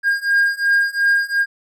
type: beating tone pair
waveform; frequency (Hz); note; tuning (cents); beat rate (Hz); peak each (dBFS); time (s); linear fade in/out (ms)
triangle; 1616 / 1618.8; G#6 / G#6; -48 / -45; 2.8; -16 / -15; 0.03-1.46; 50
effects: none